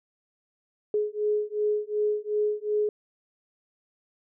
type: beating tone pair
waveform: sine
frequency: 419.5 / 422.2 Hz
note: G#4 / G#4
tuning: +17 / +29 cents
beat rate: 2.7 Hz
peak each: -27 dBFS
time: 0.94-2.89 s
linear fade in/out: 2 ms
effects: none